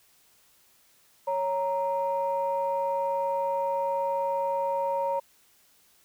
sine tone pair together, 553.2 / 932.3 Hz, C#5 / A#5, -4 / 0 cents, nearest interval major sixth, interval 904 cents, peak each -27 dBFS, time 1.27-5.2 s, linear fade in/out 10 ms, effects tanh soft clip ceiling -18 dBFS + white hiss -62 dBFS RMS until 6.04 s

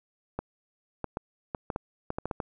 clicks, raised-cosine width 1 ms, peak -17 dBFS, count 11, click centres 0.39 / 1.043 / 1.171 / 1.548 / 1.702 / 1.761 / 2.104 / 2.185 / 2.256 / 2.312 / 2.402 s, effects none

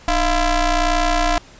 sawtooth ring-modulated tone, 333.3 Hz, E4, 19 cents sharp, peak -8 dBFS, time 0.08-1.38 s, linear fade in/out 0 ms, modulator 364 Hz, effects pink hiss -45 dBFS RMS until 1.59 s + resampled to 16000 Hz

